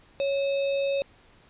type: tone with sample-and-hold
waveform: sine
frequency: 554.4 Hz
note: C#5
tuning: in tune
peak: -23 dBFS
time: 0.2-1.02 s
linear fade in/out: 0 ms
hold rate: 3150 Hz
effects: pink hiss -57 dBFS RMS until 1.49 s + resampled to 8000 Hz